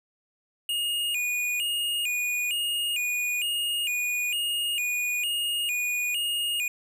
square tone with vibrato, 2648 Hz, E7, 7 cents sharp, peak -26 dBFS, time 0.69-6.68 s, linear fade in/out 2 ms, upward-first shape square, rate 1.1 Hz, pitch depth 130 cents each way, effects none

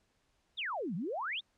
sine exponential two-way sweep, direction down then up, 3870 to 155.8 to 3870 Hz, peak -34 dBFS, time 0.57-1.41 s, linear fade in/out 20 ms, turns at 0.95 s, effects pink hiss -75 dBFS RMS until 1.57 s + low-pass 8000 Hz 12 dB/octave

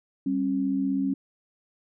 sine tone pair together, 196 / 272 Hz, G3 / C#4, 0 / -33 cents, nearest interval tritone, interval 567 cents, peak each -29 / -24 dBFS, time 0.26-1.14 s, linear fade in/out 5 ms, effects none

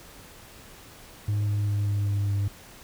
sine tone with pitch steps, 103.83 / 103.11 / 102.4 / 101.69 / 100.99 / 100.29 Hz, G#2 / G#2 / G#2 / G#2 / G#2 / G2, 0 / -12 / -24 / -36 / -48 / +40 cents, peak -20 dBFS, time 1.28-2.48 s, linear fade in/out 5 ms, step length 200 ms, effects tanh soft clip ceiling -22 dBFS + pink hiss -48 dBFS RMS until 2.83 s

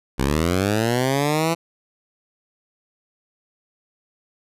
10% pulse linear sweep, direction up, 63 to 168.7 Hz, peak -10 dBFS, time 0.18-1.55 s, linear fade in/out 20 ms, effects resampled to 32000 Hz

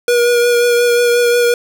square tone with vibrato, 480 Hz, B4, 49 cents flat, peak -10 dBFS, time 0.08-1.54 s, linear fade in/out 2 ms, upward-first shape triangle, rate 5.6 Hz, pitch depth 20 cents each way, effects none

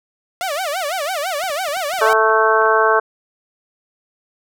sawtooth tone with vibrato, 662 Hz, E5, 7 cents sharp, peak -16 dBFS, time 0.41-2.13 s, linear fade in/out 0 ms, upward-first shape sine, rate 6 Hz, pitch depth 270 cents each way
clicks, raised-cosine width 0.5 ms, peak -24 dBFS, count 11, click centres 1.438 / 1.499 / 1.684 / 1.77 / 1.936 / 1.989 / 2.044 / 2.107 / 2.296 / 2.619 / 2.657 s
harmonic tone, 220 Hz, A3, in tune, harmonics 2 / 3 / 4 / 5 / 6 / 7, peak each -17 / -19 / -20 / -17 / -21 / -18 dBFS, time 2.01-3 s, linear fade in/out 10 ms
effects none

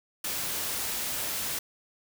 white noise, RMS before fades -32 dBFS, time 0.24-1.59 s, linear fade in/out 5 ms, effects none

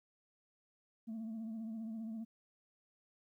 sine tone with vibrato, 223 Hz, A3, 23 cents sharp, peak -38 dBFS, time 1.07-2.25 s, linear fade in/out 20 ms, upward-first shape triangle, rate 15 Hz, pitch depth 60 cents each way, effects tanh soft clip ceiling -39 dBFS + 13-bit

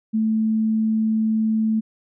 sine tone, 219.7 Hz, A3, 2 cents flat, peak -17 dBFS, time 0.13-1.81 s, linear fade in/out 20 ms, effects none

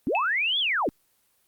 sine linear two-way sweep, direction up then down, 207.7 to 3490 to 207.7 Hz, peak -22 dBFS, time 0.07-0.89 s, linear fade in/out 0 ms, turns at 0.59 s
sine tone with exponential decay, 2612 Hz, E7, 17 cents flat, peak -22 dBFS, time 0.15-0.36 s, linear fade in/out 1 ms, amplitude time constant 45 ms
effects white hiss -67 dBFS RMS until 1.47 s + Opus 24 kbps

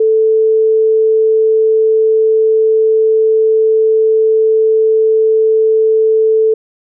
sine tone, 440 Hz, A4, in tune, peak -7 dBFS, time 0-6.54 s, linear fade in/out 5 ms, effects none

